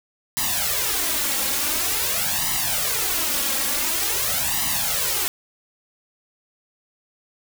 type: noise with flanger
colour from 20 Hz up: white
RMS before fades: -23 dBFS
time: 0.37-5.28 s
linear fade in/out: 0 ms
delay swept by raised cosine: 1 to 3.7 ms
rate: 0.47 Hz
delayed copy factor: +0.95
effects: none